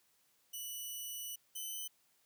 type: tone pair in turn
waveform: 5% pulse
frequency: 2960 / 3027 Hz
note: F#7 / F#7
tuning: 0 / +39 cents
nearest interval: unison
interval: 39 cents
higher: second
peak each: -33 / -32 dBFS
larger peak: second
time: 0.53-1.36 / 1.55-1.88 s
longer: first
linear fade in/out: 10 ms
effects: white hiss -73 dBFS RMS until 2.25 s + high-pass 60 Hz 12 dB/octave